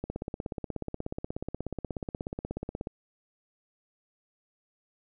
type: click train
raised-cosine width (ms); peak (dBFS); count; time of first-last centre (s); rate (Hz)
2; -20; 48; 0.04-2.871; 16.6
effects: none